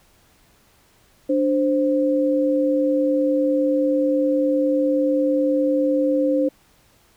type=tone pair together; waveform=sine; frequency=293.7 / 523.3 Hz; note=D4 / C5; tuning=0 / 0 cents; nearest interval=minor seventh; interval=1000 cents; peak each=-19 dBFS; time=1.29-6.49 s; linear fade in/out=10 ms; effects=pink hiss -57 dBFS RMS until 7.16 s